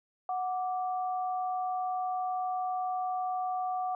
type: tone pair together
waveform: sine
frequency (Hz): 737.8 / 1170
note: F#5 / D6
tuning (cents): -5 / -7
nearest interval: minor sixth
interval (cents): 798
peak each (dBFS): -30 / -39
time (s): 0.29-3.95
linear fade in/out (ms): 2
effects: none